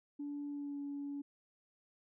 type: tone with pitch glide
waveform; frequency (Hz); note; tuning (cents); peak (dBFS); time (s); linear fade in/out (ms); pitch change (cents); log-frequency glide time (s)
sine; 288.5 to 284; D4 to C#4; -31 to +42; -38; 0.19-1.22; 10; -27; 0.48-0.8
effects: tanh soft clip ceiling -35 dBFS

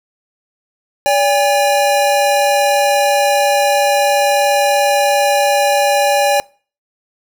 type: tone pair together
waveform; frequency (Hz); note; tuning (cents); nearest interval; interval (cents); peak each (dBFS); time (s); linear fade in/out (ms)
square; 573 / 810.3; D5 / G#5; -43 / -43; tritone; 600; -14 / -14; 1.06-6.4; 0
effects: noise-tail reverb RT60 0.4 s tail -24 dB re dry

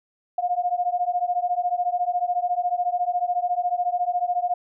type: beating tone pair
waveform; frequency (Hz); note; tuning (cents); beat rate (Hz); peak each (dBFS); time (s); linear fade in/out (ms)
sine; 706 / 720; F5 / F#5; +19 / -47; 14; -24; 0.38-4.54; 5
effects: none

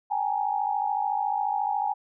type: tone cluster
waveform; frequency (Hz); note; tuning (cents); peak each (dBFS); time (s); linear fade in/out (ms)
sine; 782 / 836 / 929; G5 / G#5 / A#5; -4 / +11 / -6; -29 / -26 / -33; 0.1-1.94; 20
effects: none

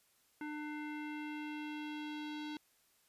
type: tone with low-pass filter sweep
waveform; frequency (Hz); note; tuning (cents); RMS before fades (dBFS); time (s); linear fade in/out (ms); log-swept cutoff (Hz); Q
square; 300; D4; +37; -43; 0.41-2.57; 2; 1900 to 3900; 2.5
effects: white hiss -72 dBFS RMS until 3.08 s + resampled to 32000 Hz

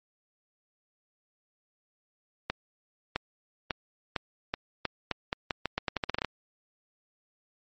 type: accelerating click train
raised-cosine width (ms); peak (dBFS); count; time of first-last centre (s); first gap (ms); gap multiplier
0.3; -12; 19; 2.5-6.247; 660; 0.83
effects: MP3 32 kbps

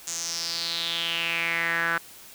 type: tone with band-pass filter sweep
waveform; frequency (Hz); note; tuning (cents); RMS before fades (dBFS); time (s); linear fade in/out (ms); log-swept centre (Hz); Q
sawtooth; 167.6; E3; +29; -28; 0.07-1.98; 5; 6900 to 1500; 5.2
effects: white hiss -47 dBFS RMS until 2.34 s

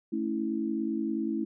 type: chord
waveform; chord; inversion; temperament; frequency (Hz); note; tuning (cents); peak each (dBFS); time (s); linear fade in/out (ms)
sine; A major; none; equal with one note detuned; 220 / 277.2 / 327.5; A3 / C#4 / E4; 0 / 0 / -11; -32 / -34 / -31; 0.12-1.45; 10
effects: none

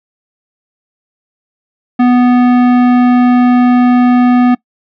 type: tone with tanh clipping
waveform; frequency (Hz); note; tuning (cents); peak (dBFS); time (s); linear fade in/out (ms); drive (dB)
sine; 246.9; B3; 0; -7; 1.99-4.55; 10; 16
effects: noise-tail reverb RT60 0.1 s tail -23 dB re dry

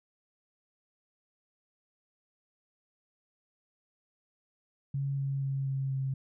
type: tone with pitch steps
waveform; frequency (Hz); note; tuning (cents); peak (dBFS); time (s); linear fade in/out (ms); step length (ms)
sine; 138.5 / 137.38 / 136.28 / 135.18 / 134.09; C#3 / C#3 / C#3 / C#3 / C3; -1 / -15 / -29 / -43 / +43; -29; 4.94-6.14; 5; 240
effects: none

